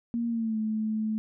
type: tone with pitch glide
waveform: sine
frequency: 234.2 to 217.3 Hz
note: A#3 to A3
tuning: +8 to -21 cents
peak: -26 dBFS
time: 0.14-1.18 s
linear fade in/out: 0 ms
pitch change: -129 cents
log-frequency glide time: 0.28-0.58 s
effects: none